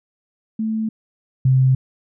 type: tone pair in turn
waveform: sine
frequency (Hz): 220 / 130.81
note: A3 / C3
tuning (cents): 0 / 0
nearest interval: major sixth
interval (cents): 900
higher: first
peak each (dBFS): -19 / -11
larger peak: second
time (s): 0.59-0.89 / 1.45-1.75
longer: neither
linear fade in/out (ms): 5
effects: none